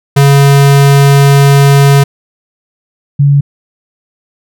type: tone pair in turn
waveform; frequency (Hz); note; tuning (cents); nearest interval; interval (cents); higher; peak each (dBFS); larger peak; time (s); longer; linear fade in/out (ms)
square / sine; 140 / 141.79; C#3 / C#3; +18 / +40; unison; 22; second; -3; neither; 0.16-2.04 / 3.19-3.41; first; 10
effects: none